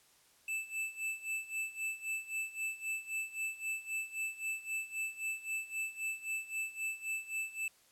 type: tone with tremolo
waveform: square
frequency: 2637 Hz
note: E7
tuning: in tune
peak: -34 dBFS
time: 0.48-7.68 s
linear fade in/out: 2 ms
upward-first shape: sine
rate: 3.8 Hz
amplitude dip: 85%
effects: white hiss -66 dBFS RMS until 7.91 s + low-pass 12000 Hz 12 dB/octave